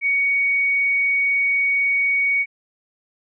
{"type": "tone", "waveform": "sine", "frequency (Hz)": 2239, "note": "C#7", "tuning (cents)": 17, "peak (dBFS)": -16, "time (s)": [0.01, 2.46], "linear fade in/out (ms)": 50, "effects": []}